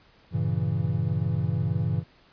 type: chord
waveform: triangle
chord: G diminished seventh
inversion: none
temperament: equal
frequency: 98 / 116.54 / 138.59 / 164.81 Hz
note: G2 / Bb2 / Db3 / Fb3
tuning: 0 / 0 / 0 / 0 cents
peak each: -27 dBFS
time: 0.31-2.04 s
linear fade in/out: 50 ms
effects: pink hiss -58 dBFS RMS until 2.32 s + resampled to 11025 Hz